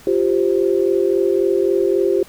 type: chord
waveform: sine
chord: F suspended second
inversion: none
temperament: just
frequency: 349.2 / 392.9 / 523.8 Hz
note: F4 / G4 / C5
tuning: 0 / +4 / +2 cents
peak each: -18 / -16 / -22 dBFS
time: 0.07-2.23 s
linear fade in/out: 2 ms
effects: pink hiss -44 dBFS RMS until 2.28 s